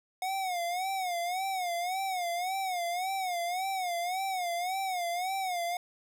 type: tone with vibrato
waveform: square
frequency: 730 Hz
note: F#5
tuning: 24 cents flat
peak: -31 dBFS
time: 0.22-5.77 s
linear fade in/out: 2 ms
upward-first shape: sine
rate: 1.8 Hz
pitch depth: 110 cents each way
effects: none